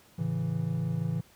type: chord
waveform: triangle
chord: A major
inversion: none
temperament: equal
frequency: 110 / 138.59 / 164.81 Hz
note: A2 / C#3 / E3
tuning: 0 / 0 / 0 cents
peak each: -32 / -31 / -28 dBFS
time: 0.18-1.21 s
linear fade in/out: 10 ms
effects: pink hiss -59 dBFS RMS until 1.35 s + high-pass 60 Hz 12 dB/octave